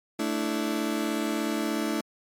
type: chord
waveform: 35% pulse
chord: A suspended fourth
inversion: none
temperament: just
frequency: 220 / 293.3 / 330 Hz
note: A3 / D4 / E4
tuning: 0 / -2 / +2 cents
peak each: -29 dBFS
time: 0.19-2.01 s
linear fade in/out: 5 ms
effects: MP3 64 kbps